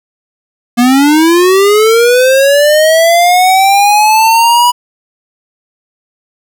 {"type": "linear sweep", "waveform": "square", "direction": "up", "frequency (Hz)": [235.4, 980], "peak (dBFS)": -5, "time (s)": [0.77, 4.72], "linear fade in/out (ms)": 20, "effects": []}